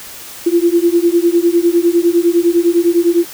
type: beating tone pair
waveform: sine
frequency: 338.1 / 348 Hz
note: E4 / F4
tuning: +44 / -6 cents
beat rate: 9.9 Hz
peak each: -12 dBFS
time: 0.46-3.25 s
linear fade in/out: 10 ms
effects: white hiss -32 dBFS RMS until 3.33 s